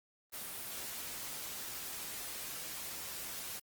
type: noise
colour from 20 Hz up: white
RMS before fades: -43 dBFS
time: 0.32-3.6 s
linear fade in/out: 20 ms
effects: Opus 24 kbps